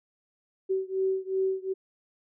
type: beating tone pair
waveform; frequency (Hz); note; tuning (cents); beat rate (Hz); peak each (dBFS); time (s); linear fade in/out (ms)
sine; 380 / 382.7; F#4 / G4; +46 / -42; 2.7; -28 / -29; 0.69-1.74; 20
effects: none